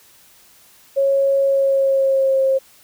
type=tone with pitch glide; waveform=sine; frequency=549 to 534.3 Hz; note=C#5 to C5; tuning=-17 to +36 cents; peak=-13 dBFS; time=0.96-2.59 s; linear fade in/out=20 ms; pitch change=-47 cents; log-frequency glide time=1.44-2.41 s; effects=white hiss -50 dBFS RMS until 2.83 s

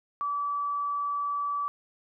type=tone; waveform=sine; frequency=1152 Hz; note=D6; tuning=34 cents flat; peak=-27 dBFS; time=0.21-1.68 s; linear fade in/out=0 ms; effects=none

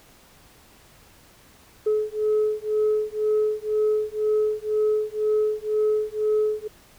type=beating tone pair; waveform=sine; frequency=426.6 / 428.6 Hz; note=G#4 / A4; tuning=+46 / -45 cents; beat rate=2 Hz; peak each=-22 / -22 dBFS; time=1.86-6.68 s; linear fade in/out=10 ms; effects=tanh soft clip ceiling -15 dBFS + pink hiss -53 dBFS RMS until 6.98 s

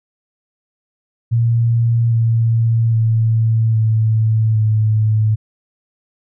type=tone with pitch steps; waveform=sine; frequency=116.54 / 114.47 / 112.44 / 110.44 / 108.48 Hz; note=A#2 / A#2 / A2 / A2 / A2; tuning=0 / -31 / +38 / +7 / -24 cents; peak=-11 dBFS; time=1.31-5.36 s; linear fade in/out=20 ms; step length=810 ms; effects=none

